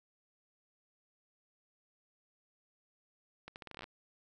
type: accelerating click train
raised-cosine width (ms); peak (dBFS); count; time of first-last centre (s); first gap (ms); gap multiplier
0.3; -30; 12; 3.48-3.841; 79; 0.8
effects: none